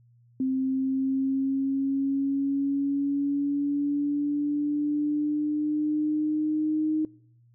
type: linear sweep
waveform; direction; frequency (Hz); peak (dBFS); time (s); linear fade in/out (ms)
sine; up; 261.6 to 311.1; -23; 0.4-7.05; 2
effects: noise-tail reverb RT60 0.7 s tail -24 dB re dry + added 119 Hz sine -56 dBFS peak until 7.54 s